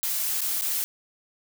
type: noise with dropouts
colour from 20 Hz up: blue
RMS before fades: -27 dBFS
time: 0.03-0.84 s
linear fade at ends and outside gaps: 0 ms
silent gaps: 0.407-0.416 / 0.611-0.62 s
effects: none